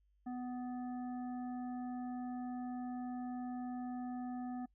harmonic tone, 248.7 Hz, B3, 12 cents sharp, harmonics 1 / 3 / 5 / 7, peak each -40 / -47 / -60 / -64 dBFS, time 0.26-4.66 s, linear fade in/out 10 ms, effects noise-tail reverb RT60 0.1 s tail -24 dB re dry + added 50 Hz sine -70 dBFS peak until 4.74 s

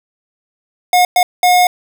square tone bursts at uneven times, 721 Hz, F#5, 45 cents flat, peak -8 dBFS, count 3, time 0.93-1.05 / 1.16-1.23 / 1.43-1.67 s, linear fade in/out 2 ms, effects none

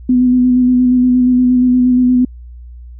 sine tone with vibrato, 250.2 Hz, B3, 23 cents sharp, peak -7 dBFS, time 0.09-2.25 s, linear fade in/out 5 ms, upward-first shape square, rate 8.5 Hz, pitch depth 16 cents each way, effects added 60 Hz sine -30 dBFS peak until 2.99 s

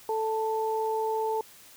sine tone pair together, 440 / 882.8 Hz, A4 / A5, 0 / +5 cents, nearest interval octave, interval 1205 cents, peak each -28 / -29 dBFS, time 0.09-1.41 s, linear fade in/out 2 ms, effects white hiss -52 dBFS RMS until 1.76 s

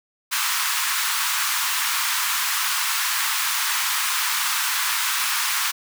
pink high-pass noise, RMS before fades -23 dBFS, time 0.31-5.72 s, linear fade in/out 20 ms, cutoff 970 Hz, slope 48 dB/octave, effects none

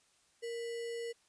sine tone with sample-and-hold, 466.2 Hz, A#4, in tune, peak -37 dBFS, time 0.42-1.13 s, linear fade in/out 20 ms, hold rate 2450 Hz, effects white hiss -70 dBFS RMS until 1.28 s + resampled to 22050 Hz

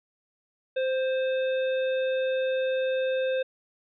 harmonic tone with a mistuned harmonic, 521 Hz, C5, 7 cents flat, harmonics 1 / 3 / 5 / 7, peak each -24 / -37 / -40 / -42 dBFS, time 0.76-3.43 s, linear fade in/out 10 ms, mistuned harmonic 3, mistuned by +19 cents, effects none

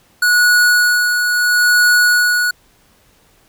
square tone with tremolo, 1462 Hz, F#6, 21 cents flat, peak -9 dBFS, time 0.22-2.51 s, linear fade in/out 5 ms, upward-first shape sine, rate 0.75 Hz, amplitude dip 45%, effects pink hiss -53 dBFS RMS until 3.48 s

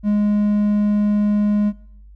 triangle tone, 207.7 Hz, G#3, in tune, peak -12 dBFS, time 0.03-1.73 s, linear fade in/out 50 ms, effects noise-tail reverb RT60 0.7 s tail -21 dB re dry + added 50 Hz sine -40 dBFS peak until 2.15 s

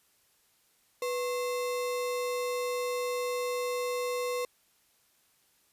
sine tone with sample-and-hold, 493.9 Hz, B4, in tune, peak -29 dBFS, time 1.02-4.45 s, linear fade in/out 2 ms, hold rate 1575 Hz, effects white hiss -68 dBFS RMS until 5.72 s + resampled to 32000 Hz

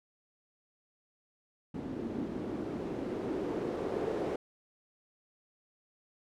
blue noise with low-pass filter sweep, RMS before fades -36 dBFS, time 1.74-4.36 s, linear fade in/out 5 ms, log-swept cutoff 260 to 440 Hz, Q 2.5, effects none

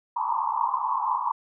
pink band-pass noise, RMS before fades -26 dBFS, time 0.16-1.32 s, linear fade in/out 10 ms, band 880 to 1100 Hz, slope 96 dB/octave, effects none

